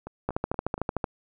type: two click trains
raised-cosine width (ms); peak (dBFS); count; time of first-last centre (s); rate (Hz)
1; -23 / -12; 4 / 11; 0.07-0.779 / 0.29-1.042; 4.23 / 13.3
effects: none